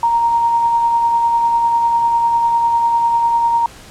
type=tone with tremolo; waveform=sine; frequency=932.3 Hz; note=A#5; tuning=in tune; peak=-10 dBFS; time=0.03-3.66 s; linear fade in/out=2 ms; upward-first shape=sine; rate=10 Hz; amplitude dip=30%; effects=pink hiss -39 dBFS RMS until 3.9 s + low-pass 10000 Hz 12 dB/octave